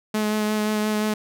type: tone with vibrato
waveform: sawtooth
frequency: 213.1 Hz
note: G#3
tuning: 45 cents sharp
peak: -17 dBFS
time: 0.14-1.14 s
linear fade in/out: 5 ms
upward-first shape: sine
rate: 5.7 Hz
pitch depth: 14 cents each way
effects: none